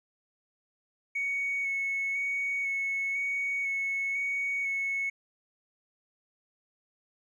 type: tone with vibrato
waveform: triangle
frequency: 2217 Hz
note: C#7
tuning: in tune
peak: -25 dBFS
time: 1.15-5.1 s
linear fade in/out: 10 ms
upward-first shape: square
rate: 1 Hz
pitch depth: 13 cents each way
effects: tanh soft clip ceiling -25 dBFS + resampled to 24000 Hz